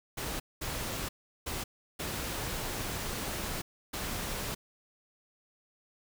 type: noise bursts at uneven times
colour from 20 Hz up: pink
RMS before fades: -36 dBFS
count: 5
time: 0.17-0.4 / 0.61-1.09 / 1.46-1.64 / 1.99-3.62 / 3.93-4.55 s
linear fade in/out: 10 ms
effects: none